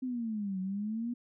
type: exponential two-way sweep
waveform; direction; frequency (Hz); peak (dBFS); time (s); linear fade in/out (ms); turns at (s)
sine; down then up; 261.6 to 185 to 244.6; -32; 0.02-1.14; 10; 0.6
effects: none